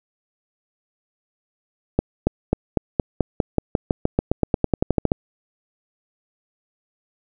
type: accelerating click train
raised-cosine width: 2 ms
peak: -3 dBFS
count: 22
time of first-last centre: 1.99-5.119 s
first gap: 280 ms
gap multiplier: 0.93
effects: none